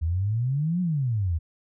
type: exponential two-way sweep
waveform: sine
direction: up then down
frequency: 77 to 185 to 77 Hz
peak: -22 dBFS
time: 0.01-1.39 s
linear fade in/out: 20 ms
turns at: 0.81 s
effects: none